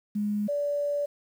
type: tone pair in turn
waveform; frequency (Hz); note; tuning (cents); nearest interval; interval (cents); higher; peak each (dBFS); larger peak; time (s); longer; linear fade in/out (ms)
sine; 207.7 / 578.4; G#3 / D5; 0 / -27; octave + tritone; 1773; second; -25 / -25; neither; 0.15-0.48 / 0.48-1.06; second; 10
effects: 9-bit